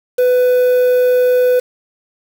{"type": "tone with quantisation", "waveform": "triangle", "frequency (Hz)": 498.4, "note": "B4", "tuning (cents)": 16, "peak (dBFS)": -7, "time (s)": [0.18, 1.6], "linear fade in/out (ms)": 10, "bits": 5, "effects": []}